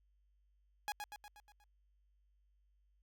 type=tone with echo; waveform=sawtooth; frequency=830.6 Hz; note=G#5; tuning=in tune; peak=-33 dBFS; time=0.88-0.92 s; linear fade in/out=0 ms; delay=120 ms; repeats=6; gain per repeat=-5 dB; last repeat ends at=1.64 s; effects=added 50 Hz sine -70 dBFS peak until 3.02 s